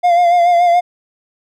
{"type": "tone with vibrato", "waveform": "triangle", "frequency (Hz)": 698.5, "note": "F5", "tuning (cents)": 0, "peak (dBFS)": -6, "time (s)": [0.03, 0.81], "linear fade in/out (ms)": 20, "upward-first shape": "sine", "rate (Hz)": 7, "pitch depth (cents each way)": 38, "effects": []}